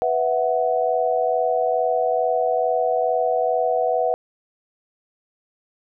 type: chord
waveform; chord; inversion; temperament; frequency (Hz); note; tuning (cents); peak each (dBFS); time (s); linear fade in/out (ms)
sine; B suspended fourth; none; just; 493.9 / 658.5 / 740.8; B4 / E5 / F#5; 0 / -2 / +2; -22; 0.02-4.14; 0
effects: none